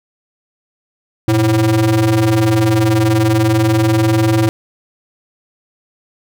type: ring-modulated tone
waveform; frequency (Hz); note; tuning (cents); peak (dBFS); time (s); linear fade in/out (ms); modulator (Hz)
square; 106.9; A2; -49; -8; 1.28-4.49; 0; 224
effects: none